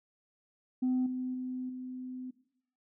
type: tone with level steps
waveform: sine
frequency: 254.7 Hz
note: C4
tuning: 46 cents flat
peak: -25 / -32 / -34 / -38 dBFS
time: 0.82-2.31 s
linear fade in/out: 10 ms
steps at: 1.06 / 1.34 / 1.69 s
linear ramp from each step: 5 ms
effects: noise-tail reverb RT60 0.7 s tail -17 dB re dry + tanh soft clip ceiling -24 dBFS